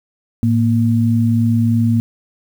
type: tone pair together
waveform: sine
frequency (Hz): 110 / 233.1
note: A2 / A#3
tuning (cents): 0 / 0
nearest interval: octave + minor second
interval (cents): 1300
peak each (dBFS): -14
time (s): 0.43-2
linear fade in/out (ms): 0
effects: 7-bit